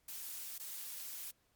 blue noise with dropouts, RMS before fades -45 dBFS, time 0.08-1.31 s, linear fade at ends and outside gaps 5 ms, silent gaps 0.581-0.597 s, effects pink hiss -75 dBFS RMS until 1.55 s + MP3 96 kbps

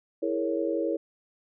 sine chord, A# half-diminished seventh, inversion second, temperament equal, 329.6 / 415.3 / 466.2 / 554.4 Hz, E4 / G#4 / A#4 / C#5, 0 / 0 / 0 / 0 cents, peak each -29 / -33 / -31 / -31 dBFS, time 0.22-0.97 s, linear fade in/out 10 ms, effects none

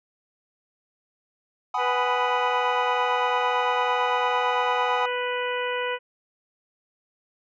triangle chord, G# minor seventh, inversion third, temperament just, 747.5 / 830.6 / 996.7 / 1245.9 Hz, F#5 / G#5 / B5 / D#6, +17 / 0 / +16 / +2 cents, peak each -27 dBFS, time 1.74-5.06 s, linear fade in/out 5 ms
harmonic tone, 493.9 Hz, B4, in tune, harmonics 1 / 2 / 3 / 4 / 5 / 6, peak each -28 / -31 / -33 / -34 / -35 / -36 dBFS, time 1.77-5.99 s, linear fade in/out 50 ms
effects resampled to 16000 Hz

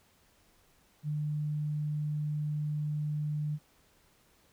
sine tone, 150 Hz, D3, 37 cents sharp, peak -30 dBFS, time 1.03-3.59 s, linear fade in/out 50 ms, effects pink hiss -66 dBFS RMS until 4.52 s

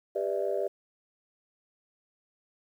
sine chord, E minor seventh, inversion first, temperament just, 395.6 / 494.4 / 593.3 / 659.3 Hz, G4 / B4 / D5 / E5, +16 / +2 / +18 / 0 cents, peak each -31 / -34 / -31 / -35 dBFS, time 0.15-0.68 s, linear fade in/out 10 ms, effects tanh soft clip ceiling -17 dBFS + 10-bit

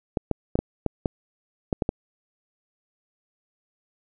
clicks, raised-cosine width 2 ms, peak -9 dBFS, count 9, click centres 0.172 / 0.313 / 0.555 / 0.59 / 0.863 / 1.058 / 1.728 / 1.822 / 1.891 s, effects none

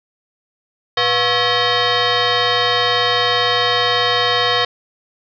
sine tone with frequency modulation, 1318.5 Hz, E6, in tune, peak -13 dBFS, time 0.97-4.65 s, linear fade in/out 5 ms, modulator 603 Hz, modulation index 4.9, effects none

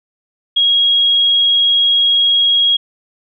sine tone, 3293 Hz, G#7, 15 cents flat, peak -9 dBFS, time 0.56-2.77 s, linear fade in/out 10 ms, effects none

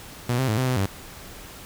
sawtooth tone with pitch steps, 121.8 / 131.7 / 108 / 129.2 / 127.4 / 97.6 Hz, B2 / C3 / A2 / C3 / C3 / G2, -24 / +12 / -32 / -21 / -46 / -7 cents, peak -17 dBFS, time 0.29-0.86 s, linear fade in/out 5 ms, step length 95 ms, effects pink hiss -42 dBFS RMS until 1.65 s

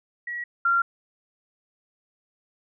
sine tone pair in turn, 1920 / 1380.6 Hz, B6 / F6, -49 / -20 cents, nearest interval tritone, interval 571 cents, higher first, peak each -29 / -18 dBFS, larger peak second, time 0.27-0.44 / 0.65-0.82 s, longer neither, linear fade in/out 5 ms, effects none

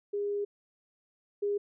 sine tone pair in turn, 407.8 / 407.8 Hz, G#4 / G#4, -32 / -32 cents, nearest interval unison, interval 0 cents, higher neither, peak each -29 / -27 dBFS, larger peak second, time 0.13-0.45 / 1.42-1.58 s, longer first, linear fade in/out 10 ms, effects none

